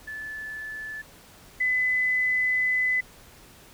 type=tone pair in turn; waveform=sine; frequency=1739 / 2010 Hz; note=A6 / B6; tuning=-21 / +30 cents; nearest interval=minor third; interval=251 cents; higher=second; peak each=-33 / -21 dBFS; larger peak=second; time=0.07-1.02 / 1.6-3.01 s; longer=second; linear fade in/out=10 ms; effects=pink hiss -51 dBFS RMS until 3.73 s